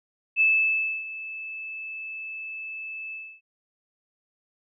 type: tone with ADSR envelope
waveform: sine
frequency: 2621 Hz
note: E7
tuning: 11 cents flat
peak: -16 dBFS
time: 0.36-3.41 s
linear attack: 47 ms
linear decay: 630 ms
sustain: -17 dB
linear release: 280 ms
effects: none